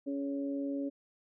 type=harmonic tone; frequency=139.7 Hz; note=C#3; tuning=14 cents sharp; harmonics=2 / 3 / 4; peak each=-33 / -45 / -41 dBFS; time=0.06-0.9 s; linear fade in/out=20 ms; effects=none